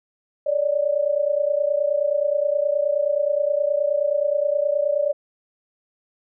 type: tone pair together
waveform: sine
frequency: 567 / 596.5 Hz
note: C#5 / D5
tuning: +39 / +27 cents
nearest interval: minor second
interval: 88 cents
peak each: -21 dBFS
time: 0.46-5.13 s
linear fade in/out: 10 ms
effects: none